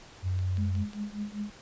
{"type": "tone", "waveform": "sine", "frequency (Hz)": 92.5, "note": "F#2", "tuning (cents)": 0, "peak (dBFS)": -26, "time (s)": [0.22, 0.86], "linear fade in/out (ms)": 50}
{"type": "click train", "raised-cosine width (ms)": 0.2, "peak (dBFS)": -30, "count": 4, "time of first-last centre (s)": [0.39, 0.933], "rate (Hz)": 5.52}
{"type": "tone with tremolo", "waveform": "sine", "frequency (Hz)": 207.7, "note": "G#3", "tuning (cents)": 0, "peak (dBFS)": -29, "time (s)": [0.58, 1.5], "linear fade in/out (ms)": 0, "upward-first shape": "triangle", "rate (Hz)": 5.1, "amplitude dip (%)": 95}
{"effects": ["pink hiss -51 dBFS RMS until 1.61 s", "resampled to 16000 Hz"]}